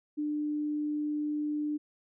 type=tone; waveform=sine; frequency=298.5 Hz; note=D4; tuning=28 cents sharp; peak=-29 dBFS; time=0.17-1.78 s; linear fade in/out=20 ms; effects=none